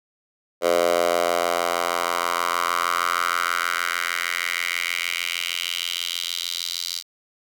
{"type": "tone with high-pass filter sweep", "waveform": "10% pulse", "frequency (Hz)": 86.4, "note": "F2", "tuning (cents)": -18, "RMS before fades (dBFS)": -24, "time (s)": [0.61, 7.03], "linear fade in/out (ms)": 50, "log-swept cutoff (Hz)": [540, 4400], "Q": 3.1, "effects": []}